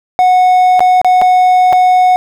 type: tone with dropouts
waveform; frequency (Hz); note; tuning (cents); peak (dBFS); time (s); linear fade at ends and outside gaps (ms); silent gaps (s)
triangle; 734; F#5; -14; -3; 0.19-2.16; 0; 0.794-0.805 / 1.015-1.046 / 1.215-1.22 / 1.726-1.73
effects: none